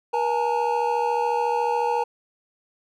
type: tone cluster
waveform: triangle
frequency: 478.5 / 843 / 917 Hz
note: A#4 / G#5 / A#5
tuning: +45 / +26 / -29 cents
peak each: -23 dBFS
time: 0.13-2.04 s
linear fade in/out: 10 ms
effects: none